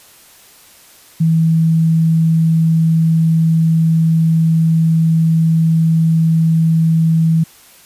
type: tone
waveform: sine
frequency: 162.4 Hz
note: E3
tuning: 26 cents flat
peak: -9 dBFS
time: 1.2-7.44 s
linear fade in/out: 10 ms
effects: white hiss -44 dBFS RMS until 7.85 s + resampled to 32000 Hz